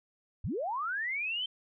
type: linear sweep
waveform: sine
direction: up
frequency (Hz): 52.8 to 3136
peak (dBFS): -31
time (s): 0.44-1.46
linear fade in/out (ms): 5
effects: none